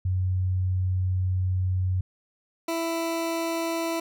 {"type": "tone pair in turn", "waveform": ["sine", "20% pulse"], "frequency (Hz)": [92.5, 331.4], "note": ["F#2", "E4"], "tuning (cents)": [0, 9], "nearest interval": "octave + minor seventh", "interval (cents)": 2209, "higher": "second", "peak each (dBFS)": [-22, -21], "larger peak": "second", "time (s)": [[0.05, 2.01], [2.68, 4]], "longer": "first", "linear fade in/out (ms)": 5, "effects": []}